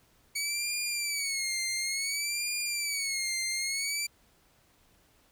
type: tone with vibrato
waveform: 15% pulse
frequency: 2248 Hz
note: C#7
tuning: 24 cents sharp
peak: -23 dBFS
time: 0.35-4.07 s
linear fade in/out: 10 ms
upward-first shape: sine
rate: 0.57 Hz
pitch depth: 120 cents each way
effects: pink hiss -65 dBFS RMS until 5.31 s